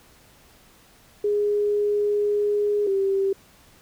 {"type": "tone pair in turn", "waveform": "sine", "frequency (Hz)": [413.5, 390.3], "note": ["G#4", "G4"], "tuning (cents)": [-8, -8], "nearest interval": "minor second", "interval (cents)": 100, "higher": "first", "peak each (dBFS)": -19, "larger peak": "neither", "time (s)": [[1.24, 2.87], [2.87, 3.33]], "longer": "first", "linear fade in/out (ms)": 5, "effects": ["pink hiss -54 dBFS RMS until 3.81 s"]}